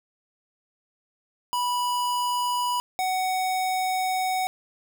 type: tone pair in turn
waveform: square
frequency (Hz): 981 / 746.9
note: B5 / F#5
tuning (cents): -12 / +16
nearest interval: perfect fourth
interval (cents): 472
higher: first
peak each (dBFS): -24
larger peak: neither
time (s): 1.53-2.8 / 2.99-4.47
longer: second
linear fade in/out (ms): 0
effects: none